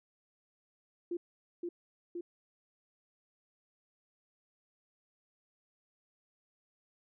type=tone with echo; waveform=sine; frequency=346.9 Hz; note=F4; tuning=12 cents flat; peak=-33 dBFS; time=1.11-1.17 s; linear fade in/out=5 ms; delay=520 ms; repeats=2; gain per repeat=-2 dB; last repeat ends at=2.21 s; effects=none